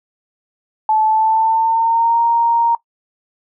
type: tone with pitch glide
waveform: sine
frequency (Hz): 869 to 931.4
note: A5 to A#5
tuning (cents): -22 to -2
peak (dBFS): -11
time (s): 0.89-2.75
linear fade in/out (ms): 2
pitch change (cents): +120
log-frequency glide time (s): 1.04-2.2
effects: noise-tail reverb RT60 0.1 s tail -19 dB re dry